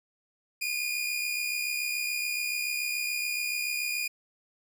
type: tone pair together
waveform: sawtooth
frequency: 2422 / 2489 Hz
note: D#7 / D#7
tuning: -47 / 0 cents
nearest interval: unison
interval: 47 cents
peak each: -27 / -31 dBFS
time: 0.61-4.08 s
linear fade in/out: 10 ms
effects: none